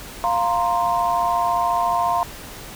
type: chord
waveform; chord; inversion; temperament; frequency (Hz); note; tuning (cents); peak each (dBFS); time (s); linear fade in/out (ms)
sine; F suspended fourth; none; equal; 698.5 / 932.3 / 1046.5; F5 / Bb5 / C6; 0 / 0 / 0; -21 / -22 / -22; 0.24-2.23; 0
effects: pink hiss -37 dBFS RMS until 2.75 s